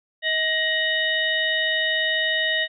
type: tone cluster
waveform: sine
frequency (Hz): 635 / 1883 / 2958 / 3704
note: D#5 / A#6 / F#7 / A#7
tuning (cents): +35 / +17 / -1 / -12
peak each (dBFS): -29 / -22 / -27 / -27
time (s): 0.22-2.68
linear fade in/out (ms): 50
effects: none